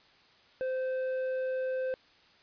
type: tone with tanh clipping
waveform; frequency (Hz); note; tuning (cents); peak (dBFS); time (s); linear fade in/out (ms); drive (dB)
triangle; 518; C5; -17; -31; 0.61-1.94; 0; 11
effects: white hiss -61 dBFS RMS until 2.42 s + resampled to 11025 Hz